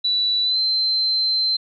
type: tone with pitch glide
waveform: sine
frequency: 3951 to 4100 Hz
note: B7 to C8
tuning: 0 to -36 cents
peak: -17 dBFS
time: 0.04-1.57 s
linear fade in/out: 10 ms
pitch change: +64 cents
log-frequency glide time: 0.43-0.58 s
effects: none